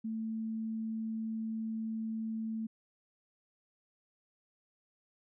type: tone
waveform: sine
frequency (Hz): 222.1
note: A3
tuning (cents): +16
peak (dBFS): -34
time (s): 0.04-2.67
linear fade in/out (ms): 10
effects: none